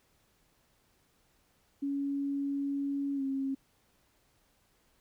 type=tone with pitch glide; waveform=sine; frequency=280 to 270.5 Hz; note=C#4 to C#4; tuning=+18 to -42 cents; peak=-30 dBFS; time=1.82-3.55 s; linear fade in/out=10 ms; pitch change=-60 cents; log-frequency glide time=3.15-3.22 s; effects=pink hiss -70 dBFS RMS until 5 s